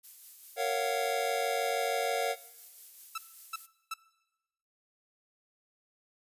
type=noise with tremolo; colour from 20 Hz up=violet; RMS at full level=-47 dBFS; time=0.03-3.67 s; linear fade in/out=20 ms; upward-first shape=sine; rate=5.1 Hz; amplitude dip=30%
type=chord; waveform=square; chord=Gb major seventh; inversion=first; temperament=just; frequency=462.5 / 555 / 693.7 / 740 Hz; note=Bb4 / Db5 / F5 / Gb5; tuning=-14 / +2 / -12 / 0 cents; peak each=-35 dBFS; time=0.56-2.36 s; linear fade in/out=50 ms
type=tone bursts; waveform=sawtooth; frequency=1318.5 Hz; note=E6; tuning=in tune; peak=-30 dBFS; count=3; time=3.15-3.94 s; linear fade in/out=5 ms; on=30 ms; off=350 ms
effects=noise-tail reverb RT60 1.0 s tail -19 dB re dry + resampled to 32000 Hz